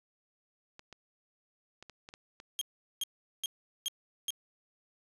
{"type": "clicks", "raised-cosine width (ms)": 0.2, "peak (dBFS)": -31, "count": 7, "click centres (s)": [0.794, 0.927, 1.826, 1.897, 2.089, 2.139, 2.401]}
{"type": "tone bursts", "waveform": "sawtooth", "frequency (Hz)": 3225, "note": "G7", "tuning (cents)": 48, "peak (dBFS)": -28, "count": 5, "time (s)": [2.59, 4.305], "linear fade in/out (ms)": 0, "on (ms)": 23, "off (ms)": 400}
{"effects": ["resampled to 32000 Hz"]}